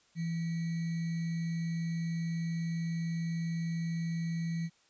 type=tone with sample-and-hold; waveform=sine; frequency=166.4 Hz; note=E3; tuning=17 cents sharp; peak=-31 dBFS; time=0.15-4.7 s; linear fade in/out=50 ms; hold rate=2100 Hz; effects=white hiss -67 dBFS RMS until 4.89 s + resampled to 16000 Hz